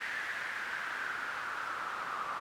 pink noise with band-pass filter sweep, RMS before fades -38 dBFS, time 0-2.4 s, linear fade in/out 20 ms, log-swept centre 1800 to 1200 Hz, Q 4.8, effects none

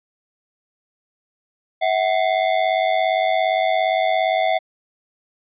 square ring-modulated tone, 698.5 Hz, F5, in tune, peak -14 dBFS, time 1.81-4.59 s, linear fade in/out 20 ms, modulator 48.7 Hz, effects resampled to 8000 Hz

